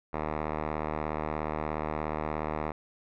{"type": "tone with low-pass filter", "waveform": "5% pulse", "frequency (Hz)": 76.9, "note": "D#2", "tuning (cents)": -20, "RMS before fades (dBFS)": -33, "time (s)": [0.13, 2.72], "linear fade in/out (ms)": 5, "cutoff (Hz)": 1500, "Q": 2, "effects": []}